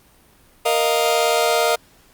sawtooth chord, Bb suspended fourth, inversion none, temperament just, 466.2 / 621.6 / 699.2 Hz, Bb4 / Eb5 / F5, 0 / -2 / +2 cents, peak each -16 dBFS, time 0.65-1.76 s, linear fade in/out 10 ms, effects pink hiss -53 dBFS RMS until 2.13 s + Opus 32 kbps

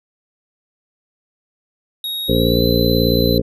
square tone with pitch glide, 3766 to 4036 Hz, A#7 to B7, +17 to +37 cents, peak -22 dBFS, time 2.04-3.38 s, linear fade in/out 2 ms, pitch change +120 cents, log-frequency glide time 2.25-2.64 s
harmonic tone, 58.27 Hz, A#1, in tune, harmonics 1 / 2 / 3 / 4 / 5 / 7 / 8 / 9, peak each -21 / -21 / -21 / -21 / -21 / -21 / -21 / -21 dBFS, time 2.28-3.42 s, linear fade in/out 20 ms
effects none

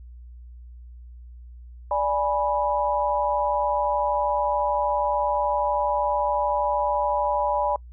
sine chord, G# diminished, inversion second, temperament equal with one note detuned, 587.3 / 830.6 / 982.6 Hz, D5 / G#5 / B5, 0 / 0 / -9 cents, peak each -25 dBFS, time 1.91-7.76 s, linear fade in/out 2 ms, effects noise-tail reverb RT60 0.1 s tail -26 dB re dry + added 60 Hz sine -40 dBFS peak until 7.92 s

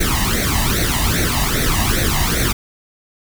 pink noise with flanger, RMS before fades -17 dBFS, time 0-2.53 s, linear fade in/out 10 ms, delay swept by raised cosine 0.49 to 1.07 ms, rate 2.5 Hz, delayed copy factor +0.8, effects none

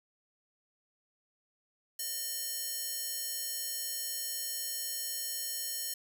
square tone with high-pass filter, 608 Hz, D#5, 40 cents flat, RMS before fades -37 dBFS, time 1.99-5.94 s, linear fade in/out 5 ms, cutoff 6600 Hz, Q 0.64, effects none

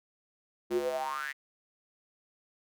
square tone with high-pass filter sweep, 71.1 Hz, C#2, 45 cents sharp, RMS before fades -33 dBFS, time 0.7-1.33 s, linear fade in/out 20 ms, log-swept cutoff 300 to 2000 Hz, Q 9.5, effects none

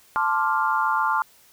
sine chord, D minor seventh, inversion second, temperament equal, 880 / 1046.5 / 1174.7 / 1396.9 Hz, A5 / C6 / D6 / F6, 0 / 0 / 0 / 0 cents, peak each -24 / -25 / -26 / -25 dBFS, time 0.16-1.22 s, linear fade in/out 0 ms, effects white hiss -55 dBFS RMS until 1.52 s

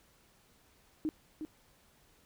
sine tone with echo, 310 Hz, D#4, 6 cents flat, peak -30 dBFS, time 1.05-1.09 s, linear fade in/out 0 ms, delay 360 ms, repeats 1, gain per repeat -7 dB, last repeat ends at 1.45 s, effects pink hiss -66 dBFS RMS until 2.25 s

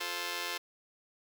5% pulse chord, F major, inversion none, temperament just, 349.2 / 436.5 / 523.8 Hz, F4 / A4 / C5, 0 / -14 / +2 cents, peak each -29 dBFS, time 0-0.58 s, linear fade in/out 10 ms, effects none

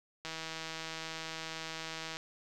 click train, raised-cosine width 0.2 ms, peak -23 dBFS, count 310, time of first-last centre 0.25-2.169 s, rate 161 Hz, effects none

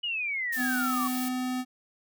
sine exponential sweep, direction down, 2949 to 1108.7 Hz, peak -28 dBFS, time 0.03-1.08 s, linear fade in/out 10 ms
blue noise, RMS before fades -37 dBFS, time 0.52-1.29 s, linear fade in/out 10 ms
square tone, 253.5 Hz, B3, 45 cents sharp, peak -29 dBFS, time 0.56-1.65 s, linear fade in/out 50 ms
effects none

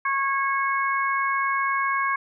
harmonic tone, 548 Hz, C#5, 20 cents flat, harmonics 2 / 3 / 4, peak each -23 / -27 / -29 dBFS, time 0.05-2.16 s, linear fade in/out 5 ms, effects none

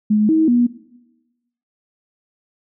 sine tone with pitch steps, 211.8 / 318.4 / 241.5 Hz, G#3 / D#4 / B3, +34 / +40 / -39 cents, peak -11 dBFS, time 0.1-0.67 s, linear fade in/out 10 ms, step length 190 ms, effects noise-tail reverb RT60 1.0 s tail -17 dB re dry

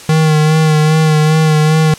square tone with vibrato, 155.56 Hz, D#3, in tune, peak -8 dBFS, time 0.09-1.94 s, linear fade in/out 2 ms, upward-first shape sine, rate 2.5 Hz, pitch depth 30 cents each way, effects white hiss -33 dBFS RMS until 1.98 s + low-pass 9000 Hz 12 dB/octave

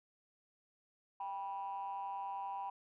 triangle ring-modulated tone, 93.6 Hz, F#2, 20 cents sharp, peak -33 dBFS, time 1.2-2.7 s, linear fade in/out 5 ms, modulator 885 Hz, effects tanh soft clip ceiling -33 dBFS

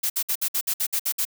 blue noise bursts, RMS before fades -24 dBFS, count 10, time 0.03-1.252 s, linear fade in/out 10 ms, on 70 ms, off 58 ms, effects none

